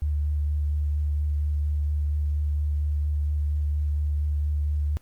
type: tone with vibrato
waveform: sine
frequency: 74 Hz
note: D2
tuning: 14 cents sharp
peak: -22 dBFS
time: 0.02-4.97 s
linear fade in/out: 0 ms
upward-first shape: sine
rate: 4.3 Hz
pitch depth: 13 cents each way
effects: pink hiss -61 dBFS RMS until 5.01 s + Opus 32 kbps